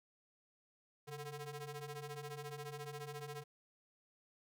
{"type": "ring-modulated tone", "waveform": "sawtooth", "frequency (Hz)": 293.7, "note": "D4", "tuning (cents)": 0, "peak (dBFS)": -38, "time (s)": [1.07, 3.44], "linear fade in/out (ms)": 20, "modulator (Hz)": 154, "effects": []}